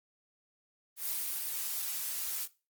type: noise with ADSR envelope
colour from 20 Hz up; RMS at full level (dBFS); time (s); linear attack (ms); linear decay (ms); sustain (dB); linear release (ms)
blue; -34; 0.96-2.48; 110; 330; -2; 47
effects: noise-tail reverb RT60 0.3 s tail -19 dB re dry + Opus 24 kbps